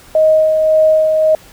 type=tone with tremolo; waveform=sine; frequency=627 Hz; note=D#5; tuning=13 cents sharp; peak=-6 dBFS; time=0.15-1.35 s; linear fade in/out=2 ms; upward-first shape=sine; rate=1.8 Hz; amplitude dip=35%; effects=pink hiss -41 dBFS RMS until 1.52 s